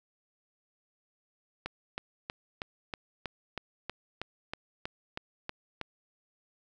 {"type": "click train", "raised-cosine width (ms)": 0.3, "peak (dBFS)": -19, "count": 14, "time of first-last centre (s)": [1.66, 5.813], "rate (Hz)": 3.13, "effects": []}